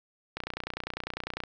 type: click train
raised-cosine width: 0.3 ms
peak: -17 dBFS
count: 33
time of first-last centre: 0.37-1.437 s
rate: 30 Hz
effects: none